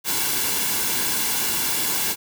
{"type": "noise with comb filter", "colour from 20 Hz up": "white", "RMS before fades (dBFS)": -23, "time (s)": [0.04, 2.16], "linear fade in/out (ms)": 50, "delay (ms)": 1.6, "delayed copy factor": -0.55, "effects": []}